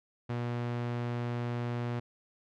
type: tone with low-pass filter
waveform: sawtooth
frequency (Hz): 120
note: B2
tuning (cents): -49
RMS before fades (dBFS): -34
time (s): 0.29-2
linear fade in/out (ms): 10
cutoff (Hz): 3100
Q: 0.55
effects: none